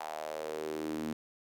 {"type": "tone with high-pass filter sweep", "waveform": "sawtooth", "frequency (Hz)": 77.78, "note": "D#2", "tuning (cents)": 0, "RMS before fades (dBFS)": -38, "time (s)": [0, 1.13], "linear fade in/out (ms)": 5, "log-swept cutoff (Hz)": [810, 240], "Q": 4.6, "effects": []}